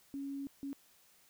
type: tone bursts at uneven times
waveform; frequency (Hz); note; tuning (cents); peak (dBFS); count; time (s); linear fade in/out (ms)
sine; 277.4; C#4; +1; -38; 2; 0.14-0.47 / 0.63-0.73; 0
effects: white hiss -66 dBFS RMS until 1.29 s